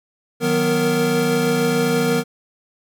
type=tone cluster; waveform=square; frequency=157.2 / 185.1 / 245.2 / 465.2 Hz; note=D#3 / F#3 / B3 / A#4; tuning=+18 / +1 / -12 / -4 cents; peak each=-25 / -26 / -22 / -20 dBFS; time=0.4-2.24 s; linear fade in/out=50 ms; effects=none